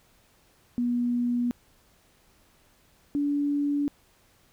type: tone pair in turn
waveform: sine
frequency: 242 / 287.8 Hz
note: B3 / D4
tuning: -35 / -35 cents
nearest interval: minor third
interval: 300 cents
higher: second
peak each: -23 dBFS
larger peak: neither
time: 0.78-1.51 / 3.15-3.88 s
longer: neither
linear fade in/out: 0 ms
effects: pink hiss -62 dBFS RMS until 4.52 s